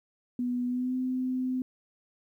sine tone with pitch glide, 246.2 to 255.9 Hz, B3 to C4, -5 to -38 cents, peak -27 dBFS, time 0.39-1.62 s, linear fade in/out 2 ms, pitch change +67 cents, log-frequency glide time 0.67-0.95 s, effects 11-bit

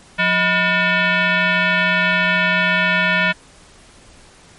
sine tone with frequency modulation, 177.9 Hz, F3, 32 cents sharp, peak -13 dBFS, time 0.18-3.33 s, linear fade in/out 20 ms, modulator 808 Hz, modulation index 3.2, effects pink hiss -46 dBFS RMS until 4.58 s + MP3 48 kbps

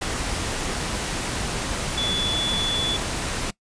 sine tone in noise, 3443 Hz, A7, 38 cents flat, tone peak -23 dBFS, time 1.97-2.97 s, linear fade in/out 10 ms, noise pink, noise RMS -27 dBFS, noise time 0.01-3.51 s, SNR +1 dB, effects noise-tail reverb RT60 0.1 s tail -21 dB re dry + resampled to 22050 Hz

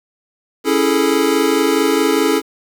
square chord, A major seventh, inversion first, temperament equal, 277.2 / 329.6 / 415.3 / 440 Hz, C#4 / E4 / G#4 / A4, 0 / 0 / 0 / 0 cents, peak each -19 dBFS, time 0.64-2.42 s, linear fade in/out 50 ms, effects 7-bit

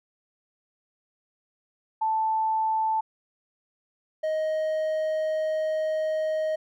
sine / triangle tone pair in turn, 880 / 626 Hz, A5 / D#5, 0 / +10 cents, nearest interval tritone, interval 590 cents, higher first, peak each -22 dBFS, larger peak neither, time 2.01-3.01 / 4.23-6.56 s, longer second, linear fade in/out 10 ms, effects none

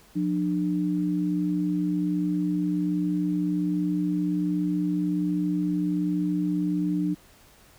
sine tone pair together, 177.91 / 299.2 Hz, F3 / D4, +32 / +32 cents, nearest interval major sixth, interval 900 cents, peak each -26 / -25 dBFS, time 0.15-7.15 s, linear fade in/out 20 ms, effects pink hiss -55 dBFS RMS until 7.78 s

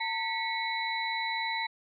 sine tone cluster, 906 / 1947 / 2205 / 3952 Hz, A#5 / B6 / C#7 / B7, -50 / -25 / -10 / 0 cents, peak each -33 / -36 / -35 / -37 dBFS, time 0-1.67 s, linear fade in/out 10 ms, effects none

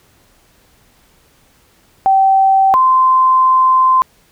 sine tone pair in turn, 773 / 1037.2 Hz, G5 / C6, -24 / -15 cents, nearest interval perfect fourth, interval 509 cents, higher second, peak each -7 dBFS, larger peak neither, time 2.06-2.74 / 2.74-4.02 s, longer second, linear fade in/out 0 ms, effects pink hiss -52 dBFS RMS until 4.31 s

